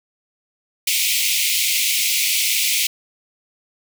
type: high-pass noise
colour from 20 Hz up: pink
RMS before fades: -19 dBFS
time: 0.87-2.87 s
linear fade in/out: 5 ms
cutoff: 2100 Hz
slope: 96 dB/octave
effects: none